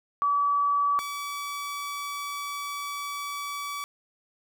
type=tone pair in turn; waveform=sine / sawtooth; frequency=1146 / 1146 Hz; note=D6 / D6; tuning=-43 / -43 cents; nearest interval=unison; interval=0 cents; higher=neither; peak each=-21 / -28 dBFS; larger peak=first; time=0.22-0.99 / 0.99-3.84 s; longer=second; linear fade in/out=0 ms; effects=none